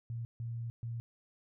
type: tone bursts at uneven times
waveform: sine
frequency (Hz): 116.54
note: A#2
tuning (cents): 0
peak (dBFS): -36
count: 3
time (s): 0.1-0.25 / 0.4-0.7 / 0.83-1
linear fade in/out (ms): 0
effects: none